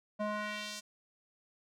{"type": "tone with band-pass filter sweep", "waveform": "square", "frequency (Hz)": 210.1, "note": "G#3", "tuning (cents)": 20, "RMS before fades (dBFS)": -38, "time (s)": [0.19, 0.81], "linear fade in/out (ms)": 20, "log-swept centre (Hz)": [640, 6600], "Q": 1.2, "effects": []}